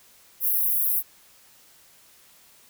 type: high-pass noise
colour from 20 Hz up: pink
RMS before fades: -23 dBFS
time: 0.4-1.03 s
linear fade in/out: 50 ms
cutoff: 11000 Hz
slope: 96 dB/octave
effects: white hiss -55 dBFS RMS until 2.69 s